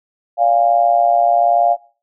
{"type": "tone with amplitude modulation", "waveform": "sine", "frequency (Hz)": 698.5, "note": "F5", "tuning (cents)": 0, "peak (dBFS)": -6, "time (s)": [0.37, 1.77], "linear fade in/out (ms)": 50, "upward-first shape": "sine", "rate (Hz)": 121, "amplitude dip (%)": 85, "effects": ["noise-tail reverb RT60 0.4 s tail -21 dB re dry"]}